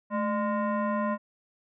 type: tone with frequency modulation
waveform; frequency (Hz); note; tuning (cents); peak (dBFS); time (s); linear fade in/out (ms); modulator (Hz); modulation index
sine; 216.1; A3; -31; -25; 0.1-1.18; 50; 819; 1.2
effects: none